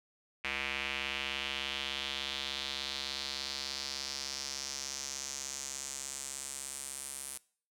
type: tone with band-pass filter sweep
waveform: square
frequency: 68.3 Hz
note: C#2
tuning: 25 cents flat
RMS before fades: -39 dBFS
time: 0.44-7.38 s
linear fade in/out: 5 ms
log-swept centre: 2400 to 9700 Hz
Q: 3.1
effects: noise-tail reverb RT60 0.5 s tail -22 dB re dry